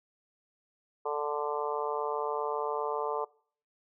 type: harmonic tone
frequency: 147.5 Hz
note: D3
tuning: 8 cents sharp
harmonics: 3 / 4 / 5 / 6 / 7 / 8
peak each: -33 / -38 / -39 / -37 / -37 / -40 dBFS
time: 1.05-3.25 s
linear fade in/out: 10 ms
effects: noise-tail reverb RT60 0.5 s tail -23 dB re dry